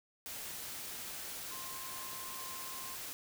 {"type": "tone in noise", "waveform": "sine", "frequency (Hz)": 1053, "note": "C6", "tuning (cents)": 11, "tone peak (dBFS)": -49, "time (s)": [1.51, 2.95], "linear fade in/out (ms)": 0, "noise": "white", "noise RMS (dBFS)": -44, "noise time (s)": [0.26, 3.13], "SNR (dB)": -8, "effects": []}